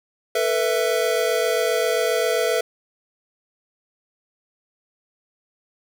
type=chord; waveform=square; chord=A suspended second; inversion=none; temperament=equal with one note detuned; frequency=446.4 / 493.9 / 659.3 Hz; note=A4 / B4 / E5; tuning=+25 / 0 / 0 cents; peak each=-24 dBFS; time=0.35-2.61 s; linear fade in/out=5 ms; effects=none